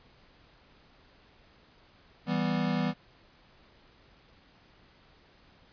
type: chord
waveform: square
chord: E minor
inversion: none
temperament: equal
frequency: 164.81 / 196 / 246.9 Hz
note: E3 / G3 / B3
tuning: 0 / 0 / 0 cents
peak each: -32 dBFS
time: 2.26-2.94 s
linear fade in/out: 50 ms
effects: pink hiss -60 dBFS RMS until 5.72 s + resampled to 11025 Hz

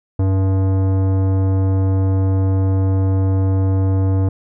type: tone with tanh clipping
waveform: sine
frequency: 95.6 Hz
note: G2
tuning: 43 cents flat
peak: -15 dBFS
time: 0.19-4.29 s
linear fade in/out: 5 ms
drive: 16 dB
effects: none

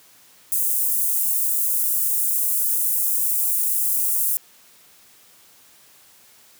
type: high-pass noise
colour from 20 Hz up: white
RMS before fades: -21 dBFS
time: 0.52-4.37 s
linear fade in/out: 0 ms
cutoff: 8900 Hz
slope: 24 dB/octave
effects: white hiss -52 dBFS RMS until 6.59 s + high-pass 80 Hz 12 dB/octave

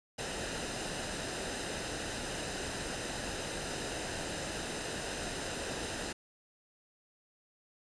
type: noise with comb filter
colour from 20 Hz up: pink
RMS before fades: -38 dBFS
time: 0.18-6.13 s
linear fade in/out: 10 ms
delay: 0.89 ms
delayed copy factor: -0.5
effects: resampled to 22050 Hz

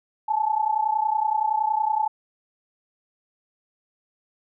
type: tone pair together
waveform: sine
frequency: 849.3 / 880 Hz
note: G#5 / A5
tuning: +39 / 0 cents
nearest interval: minor second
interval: 61 cents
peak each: -23 dBFS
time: 0.28-2.08 s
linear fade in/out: 10 ms
effects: none

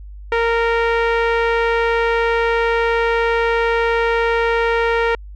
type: tone with low-pass filter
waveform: sawtooth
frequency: 463 Hz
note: A#4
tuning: 12 cents flat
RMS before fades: -17 dBFS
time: 0.32-5.15 s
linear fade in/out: 2 ms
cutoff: 2200 Hz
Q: 1.6
effects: added 50 Hz sine -32 dBFS peak until 5.35 s

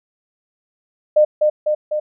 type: tone with echo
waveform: sine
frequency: 606 Hz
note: D#5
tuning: 46 cents flat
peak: -8 dBFS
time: 1.16-1.25 s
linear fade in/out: 10 ms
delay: 250 ms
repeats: 3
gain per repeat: -3 dB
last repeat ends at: 2 s
effects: none

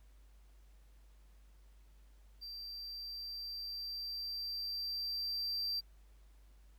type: tone with level ramp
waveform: triangle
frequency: 4699 Hz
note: D8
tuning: in tune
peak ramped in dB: -43 to -33 dBFS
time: 2.41-5.81 s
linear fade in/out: 20 ms
effects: added 50 Hz sine -58 dBFS peak until 6.78 s + pink hiss -73 dBFS RMS until 6.78 s

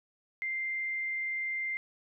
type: tone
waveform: sine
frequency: 2093 Hz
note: C7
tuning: in tune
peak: -31 dBFS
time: 0.42-1.77 s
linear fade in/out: 0 ms
effects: none

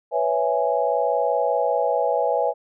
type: chord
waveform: sine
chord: C# minor seventh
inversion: third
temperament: equal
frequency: 493.9 / 554.4 / 659.3 / 830.6 Hz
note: B4 / C#5 / E5 / G#5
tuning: 0 / 0 / 0 / 0 cents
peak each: -24 dBFS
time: 0.11-2.54 s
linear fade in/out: 50 ms
effects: none

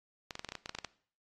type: clicks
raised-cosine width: 0.2 ms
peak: -22 dBFS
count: 12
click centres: 0.308 / 0.354 / 0.394 / 0.447 / 0.489 / 0.521 / 0.553 / 0.659 / 0.694 / 0.75 / 0.787 / 0.847 s
effects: noise-tail reverb RT60 0.5 s tail -19 dB re dry + AAC 32 kbps

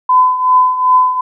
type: tone with tremolo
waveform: sine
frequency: 1012 Hz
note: B5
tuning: 42 cents sharp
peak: -4 dBFS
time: 0.09-1.21 s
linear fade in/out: 5 ms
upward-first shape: triangle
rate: 2.6 Hz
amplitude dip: 75%
effects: none

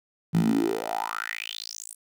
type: tone with high-pass filter sweep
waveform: 10% pulse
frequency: 55.1 Hz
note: A1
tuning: 3 cents sharp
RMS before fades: -28 dBFS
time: 0.33-1.95 s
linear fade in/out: 20 ms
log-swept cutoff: 150 to 9800 Hz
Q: 7
effects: none

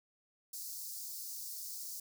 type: high-pass noise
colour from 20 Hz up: white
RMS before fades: -44 dBFS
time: 0.53-2 s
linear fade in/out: 5 ms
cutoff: 4500 Hz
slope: 48 dB/octave
effects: none

